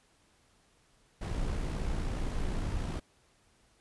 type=noise with amplitude modulation; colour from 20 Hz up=brown; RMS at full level=-31 dBFS; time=1.21-3 s; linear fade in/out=10 ms; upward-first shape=sine; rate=59.7 Hz; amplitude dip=40%; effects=pink hiss -67 dBFS RMS until 3.8 s + resampled to 24000 Hz